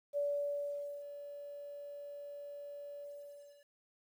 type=tone with ADSR envelope; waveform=sine; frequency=575 Hz; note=D5; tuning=37 cents flat; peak=-31 dBFS; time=0.13-3.68 s; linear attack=41 ms; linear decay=850 ms; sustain=-13 dB; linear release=650 ms; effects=11-bit